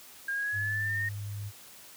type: linear sweep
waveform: sine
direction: up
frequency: 1605 to 1854 Hz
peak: -29 dBFS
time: 0.28-1.09 s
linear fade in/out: 5 ms
type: tone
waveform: sine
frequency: 102.4 Hz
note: G#2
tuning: 24 cents flat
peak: -34 dBFS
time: 0.52-1.52 s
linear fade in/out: 50 ms
effects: white hiss -51 dBFS RMS until 1.96 s + high-pass 60 Hz 12 dB/octave